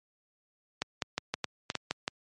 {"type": "clicks", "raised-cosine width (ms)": 0.2, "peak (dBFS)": -12, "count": 9, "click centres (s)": [0.82, 1.022, 1.18, 1.34, 1.443, 1.701, 1.753, 1.91, 2.079], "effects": ["high-pass 100 Hz 12 dB/octave", "MP3 48 kbps"]}